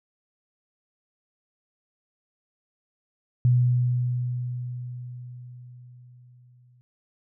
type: tone with exponential decay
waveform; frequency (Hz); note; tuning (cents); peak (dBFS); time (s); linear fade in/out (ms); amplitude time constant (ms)
sine; 123.47; B2; 0; -15; 3.45-6.81; 0; 730
effects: none